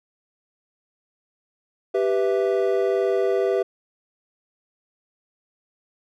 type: chord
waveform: triangle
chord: E minor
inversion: first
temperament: equal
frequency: 392 / 493.9 / 659.3 Hz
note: G4 / B4 / E5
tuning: 0 / 0 / 0 cents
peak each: -19 / -22 / -24 dBFS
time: 1.94-3.63 s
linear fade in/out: 10 ms
effects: none